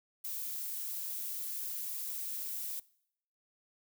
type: noise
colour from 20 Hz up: violet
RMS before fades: -39 dBFS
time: 0.24-2.8 s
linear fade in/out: 10 ms
effects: noise-tail reverb RT60 0.7 s tail -22 dB re dry